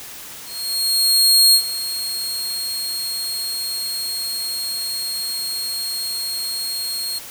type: tone with ADSR envelope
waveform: sawtooth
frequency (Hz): 4260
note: C8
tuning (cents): +30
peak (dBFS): -6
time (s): 0.44-7.19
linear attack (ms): 1100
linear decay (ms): 76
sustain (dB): -14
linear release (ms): 9
effects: white hiss -36 dBFS RMS until 7.3 s